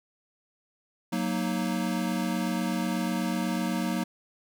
square chord, D# minor, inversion first, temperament equal, 185 / 233.1 / 311.1 Hz, F#3 / A#3 / D#4, 0 / 0 / 0 cents, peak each -31 / -31 / -34 dBFS, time 1.12-4.04 s, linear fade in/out 10 ms, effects none

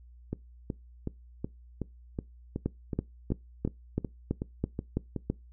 two click trains, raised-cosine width 3 ms, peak -19 / -15 dBFS, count 14 / 9, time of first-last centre 0.33-5.163 / 2.66-5.3 s, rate 2.69 / 3.03 Hz, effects noise-tail reverb RT60 0.2 s tail -22 dB re dry + added 60 Hz sine -50 dBFS peak until 5.52 s

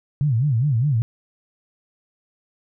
sine tone with vibrato, 129.6 Hz, C3, 16 cents flat, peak -16 dBFS, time 0.21-1.02 s, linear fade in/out 0 ms, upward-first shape sine, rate 4.9 Hz, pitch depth 270 cents each way, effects none

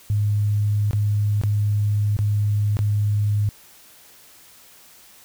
sine tone with dropouts, 103.83 Hz, G#2, in tune, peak -17 dBFS, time 0.1-3.49 s, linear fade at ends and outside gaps 0 ms, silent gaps 0.91-0.932 / 1.414-1.436 / 2.166-2.189 / 2.769-2.79 s, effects white hiss -49 dBFS RMS until 5.24 s

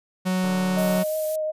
45% pulse tone, 185 Hz, F#3, in tune, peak -21 dBFS, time 0.25-1.04 s, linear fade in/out 20 ms
click train, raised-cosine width 1 ms, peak -23 dBFS, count 82, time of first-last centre 0.44-0.987 s, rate 148 Hz
sine tone with vibrato, 622.3 Hz, D#5, in tune, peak -23 dBFS, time 0.76-1.52 s, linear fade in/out 20 ms, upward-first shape triangle, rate 5.5 Hz, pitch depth 17 cents each way
violet noise, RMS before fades -33 dBFS, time 0.78-1.36 s, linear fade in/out 5 ms
effects resampled to 32000 Hz

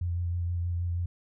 sine tone with vibrato, 86.9 Hz, F2, 8 cents flat, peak -27 dBFS, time 0.01-1.06 s, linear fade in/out 5 ms, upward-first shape sine, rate 6.3 Hz, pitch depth 21 cents each way, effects none

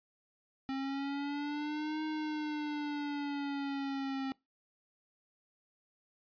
square exponential two-way sweep, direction up then down, 266.8 to 311.1 to 266.8 Hz, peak -35 dBFS, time 0.69-4.32 s, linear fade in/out 0 ms, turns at 2.03 s, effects noise-tail reverb RT60 0.2 s tail -23 dB re dry + resampled to 11025 Hz

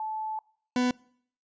sine / 40% pulse tone pair in turn, 870 / 248.8 Hz, A5 / B3, -20 / +13 cents, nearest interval octave + minor seventh, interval 2167 cents, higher first, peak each -30 / -22 dBFS, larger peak second, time 0-0.39 / 0.76-0.91 s, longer first, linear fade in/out 2 ms, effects noise-tail reverb RT60 0.6 s tail -24 dB re dry + resampled to 16000 Hz

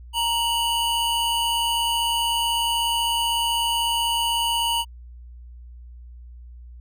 square tone pair together, 932.3 / 2953 Hz, A#5 / F#7, 0 / -4 cents, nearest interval octave + minor sixth, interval 1996 cents, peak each -24 dBFS, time 0.13-4.85 s, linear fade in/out 50 ms, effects added 60 Hz sine -39 dBFS peak until 6.8 s

